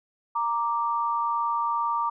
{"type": "tone pair together", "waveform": "sine", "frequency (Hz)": [932.4, 1174.7], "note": ["A#5", "D6"], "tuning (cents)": [0, 0], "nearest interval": "major third", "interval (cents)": 400, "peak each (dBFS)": -26, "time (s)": [0.35, 2.1], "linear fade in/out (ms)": 10, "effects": []}